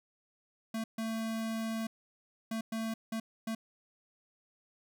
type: tone bursts at uneven times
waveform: square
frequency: 223.8 Hz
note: A3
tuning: 30 cents sharp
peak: -34 dBFS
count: 6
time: 0.74-0.84 / 0.98-1.87 / 2.51-2.61 / 2.72-2.94 / 3.12-3.2 / 3.47-3.55 s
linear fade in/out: 5 ms
effects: none